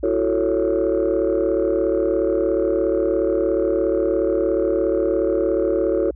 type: chord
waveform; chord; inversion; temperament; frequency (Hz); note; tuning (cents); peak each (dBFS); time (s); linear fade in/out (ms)
sine; F# minor seventh; third; just; 333 / 370 / 444 / 555; E4 / F#4 / A4 / C#5; +18 / 0 / +16 / +2; -21; 0.03-6.11; 5
effects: tanh soft clip ceiling -11 dBFS + added 60 Hz sine -36 dBFS peak until 6.15 s

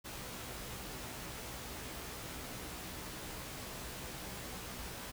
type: noise with comb filter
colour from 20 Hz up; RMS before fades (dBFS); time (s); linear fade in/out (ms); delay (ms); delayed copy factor
pink; -45; 0.04-5.12; 20; 16; +0.65
effects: none

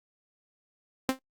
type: tone with exponential decay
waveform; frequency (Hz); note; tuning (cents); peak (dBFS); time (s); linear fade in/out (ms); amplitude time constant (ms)
sawtooth; 262.9; C4; +8; -16; 1.09-1.19; 0; 21
effects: noise-tail reverb RT60 0.1 s tail -20 dB re dry + Opus 48 kbps

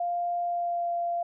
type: tone with pitch glide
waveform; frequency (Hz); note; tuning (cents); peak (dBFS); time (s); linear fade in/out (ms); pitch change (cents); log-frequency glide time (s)
sine; 698.5 to 690.5; F5 to F5; 0 to -20; -26; 0-1.23; 5; -20; 0.42-0.9
effects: none

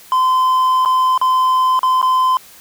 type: tone with dropouts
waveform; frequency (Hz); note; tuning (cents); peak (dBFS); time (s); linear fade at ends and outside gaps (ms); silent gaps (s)
triangle; 1028; C6; -31; -9; 0.12-2.37; 1; 0.85-0.858 / 1.177-1.214 / 1.792-1.831 / 2.016-2.027
effects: white hiss -42 dBFS RMS until 2.6 s

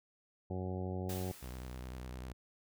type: harmonic tone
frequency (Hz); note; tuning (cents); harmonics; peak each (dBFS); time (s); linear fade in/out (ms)
92.5; F#2; 0; 1 / 2 / 3 / 4 / 5 / 6 / 7 / 8 / 9; -39 / -42 / -48 / -44 / -49 / -49 / -56 / -50 / -55; 0.5-1.32; 5
type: noise with exponential decay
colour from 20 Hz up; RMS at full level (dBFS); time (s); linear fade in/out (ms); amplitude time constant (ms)
white; -45; 1.09-2.29; 5; 260
type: tone with vibrato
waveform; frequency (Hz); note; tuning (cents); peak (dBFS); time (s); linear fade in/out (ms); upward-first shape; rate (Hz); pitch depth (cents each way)
sawtooth; 63; B1; +35; -39; 1.42-2.33; 10; square; 10; 48
effects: none

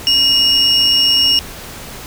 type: tone pair together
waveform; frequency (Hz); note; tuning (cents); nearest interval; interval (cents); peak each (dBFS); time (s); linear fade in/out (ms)
sine; 2870 / 5462; F7 / F8; +47 / -39; major seventh; 1114; -10; 0.07-1.39; 0
effects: tanh soft clip ceiling -6 dBFS + pink hiss -31 dBFS RMS until 2.06 s

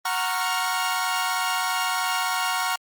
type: chord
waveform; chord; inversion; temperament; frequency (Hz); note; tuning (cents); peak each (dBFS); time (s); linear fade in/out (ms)
sawtooth; Gb major seventh; none; equal with one note detuned; 740 / 932.3 / 1101.1 / 1396.9; Gb5 / Bb5 / Db6 / F6; 0 / 0 / -12 / 0; -25; 0.05-2.76; 5
effects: Opus 32 kbps

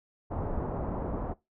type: low-pass noise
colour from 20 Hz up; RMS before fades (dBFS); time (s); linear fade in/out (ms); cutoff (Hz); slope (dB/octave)
pink; -33; 0.3-1.34; 20; 990; 24
effects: noise-tail reverb RT60 0.2 s tail -20 dB re dry

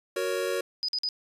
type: chord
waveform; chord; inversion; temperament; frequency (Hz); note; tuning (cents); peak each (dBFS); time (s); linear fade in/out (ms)
square; F# major; none; equal with one note detuned; 370 / 466.2 / 556.6; F#4 / A#4 / C#5; 0 / 0 / +7; -32; 0.16-0.61; 5
type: tone bursts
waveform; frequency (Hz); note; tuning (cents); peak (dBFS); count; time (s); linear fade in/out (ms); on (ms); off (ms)
sine; 4978; D#8; 0; -26; 3; 0.83-1.088; 0; 54; 48
effects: resampled to 32000 Hz

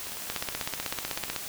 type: two click trains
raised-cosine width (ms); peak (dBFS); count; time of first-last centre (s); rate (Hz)
0.2; -23 / -12; 26 / 18; 0.07-1.333 / 0.3-1.363; 19.8 / 16
effects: white hiss -38 dBFS RMS until 1.48 s

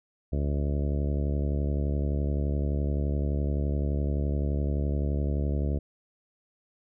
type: harmonic tone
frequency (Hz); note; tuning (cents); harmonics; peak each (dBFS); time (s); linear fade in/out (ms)
71.7; D2; -41; 1 / 2 / 3 / 4 / 5 / 6 / 7 / 8 / 9; -26 / -32 / -36 / -38 / -40 / -42 / -43 / -44 / -45; 0.32-5.79; 10
effects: none

